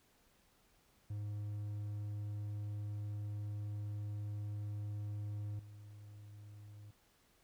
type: tone with level steps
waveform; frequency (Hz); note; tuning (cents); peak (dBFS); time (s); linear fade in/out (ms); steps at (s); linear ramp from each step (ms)
triangle; 103.83; G#2; 0; -37 / -49; 1.1-6.91; 5; 5.59; 5
effects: pink hiss -71 dBFS RMS until 7.43 s